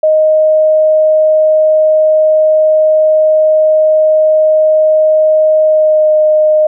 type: tone with pitch glide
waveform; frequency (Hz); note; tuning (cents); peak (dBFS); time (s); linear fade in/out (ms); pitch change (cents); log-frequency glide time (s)
sine; 622.3 to 616.2; D#5 to D#5; 0 to -17; -5; 0.03-6.67; 5; -17; 5.63-6.12
effects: none